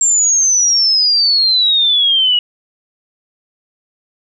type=exponential sweep; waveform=sine; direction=down; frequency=7459 to 2892 Hz; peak=-9 dBFS; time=0.01-2.39 s; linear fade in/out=2 ms; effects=none